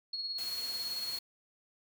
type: tone with tremolo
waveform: sine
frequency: 4319 Hz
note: C#8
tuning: 46 cents flat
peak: -33 dBFS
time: 0.13-1.19 s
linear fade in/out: 5 ms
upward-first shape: sine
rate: 18 Hz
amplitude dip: 45%
type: noise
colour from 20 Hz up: white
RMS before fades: -45 dBFS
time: 0.38-1.19 s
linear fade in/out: 5 ms
effects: none